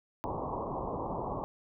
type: low-pass noise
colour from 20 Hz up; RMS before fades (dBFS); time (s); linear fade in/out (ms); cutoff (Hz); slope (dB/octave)
white; -36; 0.24-1.44; 0; 1100; 96
effects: none